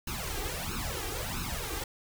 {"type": "noise with flanger", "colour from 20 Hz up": "pink", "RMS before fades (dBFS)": -35, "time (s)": [0.07, 1.84], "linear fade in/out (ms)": 5, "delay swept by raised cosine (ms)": [0.75, 2.55], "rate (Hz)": 1.5, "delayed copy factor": 0.95, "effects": []}